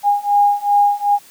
sine beating tone pair, 815 / 817.6 Hz, G#5 / G#5, -33 / -27 cents, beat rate 2.6 Hz, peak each -15 / -14 dBFS, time 0.03-1.19 s, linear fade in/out 50 ms, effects white hiss -45 dBFS RMS until 1.3 s + high-pass 60 Hz 12 dB/octave

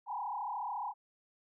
sine tone with frequency modulation, 900 Hz, A5, 39 cents sharp, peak -35 dBFS, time 0.06-0.94 s, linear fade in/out 50 ms, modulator 34 Hz, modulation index 3.2, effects none

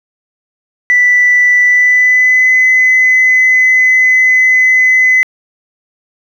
sine tone with pitch glide, 1975.5 to 2024 Hz, B6 to B6, 0 to +42 cents, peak -4 dBFS, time 0.9-5.23 s, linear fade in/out 0 ms, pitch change +42 cents, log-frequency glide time 1.63-2.53 s, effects tanh soft clip ceiling -1 dBFS + 7-bit

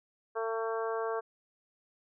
harmonic tone, 225 Hz, A3, 39 cents sharp, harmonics 2 / 3 / 4 / 5 / 6 / 7, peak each -33 / -38 / -41 / -39 / -44 / -44 dBFS, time 0.35-1.21 s, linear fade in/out 20 ms, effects none

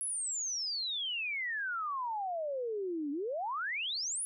sine exponential two-way sweep, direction down then up, 10880 to 277.2 to 10880 Hz, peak -33 dBFS, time 0.01-4.25 s, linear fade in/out 0 ms, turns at 3.11 s, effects none

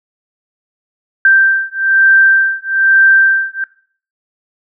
sine beating tone pair, 1568 / 1569.1 Hz, G6 / G6, 0 / +1 cents, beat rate 1.1 Hz, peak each -10 dBFS, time 1.25-3.64 s, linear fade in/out 2 ms, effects noise-tail reverb RT60 0.5 s tail -20 dB re dry

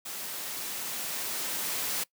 white noise with level ramp, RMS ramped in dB -38 to -31 dBFS, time 0.05-2.04 s, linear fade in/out 10 ms, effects noise-tail reverb RT60 0.1 s tail -22 dB re dry + high-pass 150 Hz 12 dB/octave

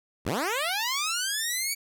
10% pulse linear sweep, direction up, 51.91 to 2289 Hz, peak -18 dBFS, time 0.25-1.75 s, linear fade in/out 20 ms, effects none

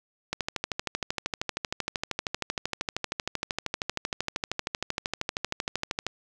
click train, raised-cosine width 0.2 ms, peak -11 dBFS, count 75, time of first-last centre 0.33-6.066 s, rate 12.9 Hz, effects none

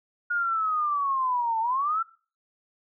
sine linear two-way sweep, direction down then up, 1438 to 880 to 1363 Hz, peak -23 dBFS, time 0.3-2.03 s, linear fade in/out 10 ms, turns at 1.6 s, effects noise-tail reverb RT60 0.4 s tail -21 dB re dry

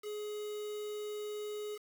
triangle tone with quantisation, 420.1 Hz, G#4, 20 cents sharp, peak -36 dBFS, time 0.02-1.79 s, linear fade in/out 50 ms, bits 8, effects none

